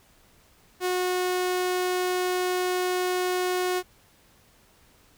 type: tone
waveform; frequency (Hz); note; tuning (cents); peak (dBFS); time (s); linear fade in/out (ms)
sawtooth; 364; F#4; -28; -20; 0.8-3.83; 50
effects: pink hiss -59 dBFS RMS until 5.17 s